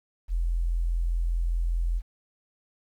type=tone; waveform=sine; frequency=42.49 Hz; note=F1; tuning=47 cents flat; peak=-23 dBFS; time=0.28-2.02 s; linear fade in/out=50 ms; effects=10-bit